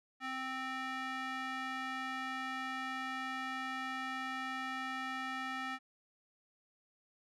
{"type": "tone with band-pass filter", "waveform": "square", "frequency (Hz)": 261.6, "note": "C4", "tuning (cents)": 0, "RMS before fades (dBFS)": -40, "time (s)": [0.2, 5.79], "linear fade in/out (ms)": 50, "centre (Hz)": 1700, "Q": 1.5, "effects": []}